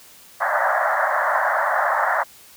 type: band-pass noise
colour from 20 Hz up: pink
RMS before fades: -20 dBFS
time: 0.4-2.24 s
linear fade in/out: 20 ms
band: 580 to 1900 Hz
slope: 96 dB/octave
effects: white hiss -47 dBFS RMS until 2.56 s